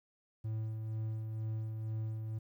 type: tone with tremolo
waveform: triangle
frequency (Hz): 110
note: A2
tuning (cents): 0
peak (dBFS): -32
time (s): 0.44-2.39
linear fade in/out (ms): 10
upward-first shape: sine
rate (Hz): 2.1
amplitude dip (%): 35
effects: 12-bit